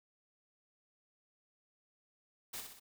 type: noise with echo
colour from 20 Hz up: white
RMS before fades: -43 dBFS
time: 2.53-2.61 s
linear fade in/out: 10 ms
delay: 63 ms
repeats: 3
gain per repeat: -5 dB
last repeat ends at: 2.799 s
effects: none